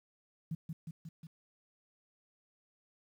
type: tone with echo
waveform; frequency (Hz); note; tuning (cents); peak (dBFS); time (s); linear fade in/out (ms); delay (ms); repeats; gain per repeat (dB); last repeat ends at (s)
sine; 161.5; E3; -35; -34; 0.51-0.55; 5; 180; 4; -3; 1.27
effects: 11-bit